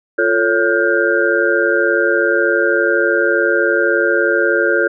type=tone cluster; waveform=sine; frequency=349.2 / 445.8 / 558 / 1429 / 1571 Hz; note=F4 / A4 / C#5 / F6 / G6; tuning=0 / +23 / +11 / +39 / +3 cents; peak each=-18 dBFS; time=0.18-4.88 s; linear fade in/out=10 ms; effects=none